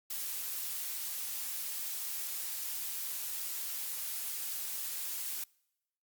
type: noise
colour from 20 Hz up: blue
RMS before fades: -38 dBFS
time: 0.1-5.44 s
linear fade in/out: 5 ms
effects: noise-tail reverb RT60 0.9 s tail -26 dB re dry + Opus 48 kbps